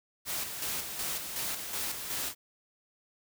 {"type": "noise with tremolo", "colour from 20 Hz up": "white", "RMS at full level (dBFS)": -34, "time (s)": [0.25, 2.35], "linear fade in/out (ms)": 50, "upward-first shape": "square", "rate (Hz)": 2.7, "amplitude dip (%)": 45, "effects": []}